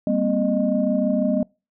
sine tone cluster, 198.7 / 232.5 / 258.6 / 614 Hz, G3 / A#3 / C4 / D#5, +24 / -4 / -20 / -23 cents, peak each -23 dBFS, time 0.07-1.43 s, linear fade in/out 2 ms, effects noise-tail reverb RT60 0.3 s tail -26 dB re dry + tanh soft clip ceiling -7 dBFS

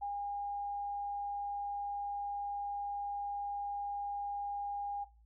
sine tone, 811 Hz, G#5, 41 cents flat, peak -35 dBFS, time 0.01-5.05 s, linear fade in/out 20 ms, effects noise-tail reverb RT60 0.3 s tail -18 dB re dry + added 56 Hz sine -60 dBFS peak until 5.25 s

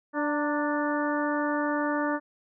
harmonic tone with a mistuned harmonic, 293.7 Hz, D4, in tune, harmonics 1 / 2 / 3 / 4 / 5 / 6, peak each -28 / -31 / -33 / -34 / -35 / -36 dBFS, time 0.13-2.2 s, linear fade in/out 50 ms, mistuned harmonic 3, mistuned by +43 cents, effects none

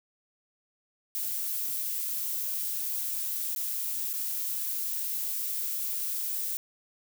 violet noise with dropouts, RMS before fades -32 dBFS, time 1.15-6.57 s, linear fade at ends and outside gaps 0 ms, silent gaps 3.55-3.561 / 4.131-4.137 s, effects none

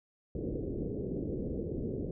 white low-pass noise, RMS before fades -36 dBFS, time 0.35-2.11 s, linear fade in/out 2 ms, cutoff 480 Hz, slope 48 dB/octave, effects none

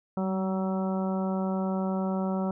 harmonic tone with a mistuned harmonic, 188.9 Hz, F#3, 36 cents sharp, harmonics 1 / 2 / 3 / 4 / 5 / 6 / 7, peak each -27 / -36 / -35 / -38 / -40 / -47 / -42 dBFS, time 0.17-2.51 s, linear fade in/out 2 ms, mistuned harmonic 1, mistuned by +22 cents, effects none

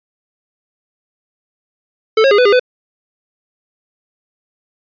square tone with pitch steps, 439.4 / 542 / 410.4 / 497.6 / 405.8 / 501 Hz, A4 / C#5 / G#4 / B4 / G#4 / B4, -2 / -39 / -21 / +13 / -40 / +25 cents, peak -8 dBFS, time 2.17-2.596 s, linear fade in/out 5 ms, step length 71 ms, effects resampled to 11025 Hz

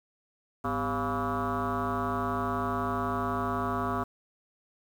sine tone with frequency modulation, 694 Hz, F5, 11 cents flat, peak -26 dBFS, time 0.64-4.04 s, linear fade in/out 10 ms, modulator 148 Hz, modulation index 4.2, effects tanh soft clip ceiling -23 dBFS + 9-bit

